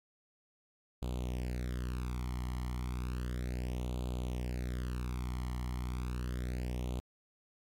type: tone with flanger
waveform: sawtooth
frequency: 61.74 Hz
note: B1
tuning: in tune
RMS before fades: -37 dBFS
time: 1.02-7 s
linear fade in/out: 0 ms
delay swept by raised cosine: 0.27 to 0.97 ms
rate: 0.33 Hz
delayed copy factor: +0.85
effects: AAC 64 kbps